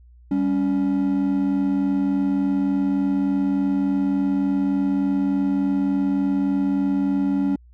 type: tone pair together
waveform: triangle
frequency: 196.57 / 280 Hz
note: G3 / C#4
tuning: +5 / +18 cents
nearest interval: tritone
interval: 613 cents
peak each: -21 / -17 dBFS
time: 0.31-7.56 s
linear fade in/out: 5 ms
effects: tanh soft clip ceiling -10 dBFS + added 60 Hz sine -46 dBFS peak until 7.73 s